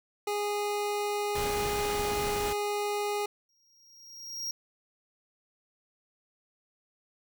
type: tone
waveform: 25% pulse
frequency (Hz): 412.8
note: G#4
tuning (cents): -10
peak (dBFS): -25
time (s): 0.27-3.26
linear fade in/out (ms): 5
type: noise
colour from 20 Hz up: pink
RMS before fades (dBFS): -36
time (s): 1.35-2.53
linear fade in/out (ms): 5
type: tone with exponential growth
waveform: square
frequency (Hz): 5610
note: F8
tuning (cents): +7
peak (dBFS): -31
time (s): 3.49-4.51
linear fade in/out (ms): 2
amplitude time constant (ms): 220
effects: none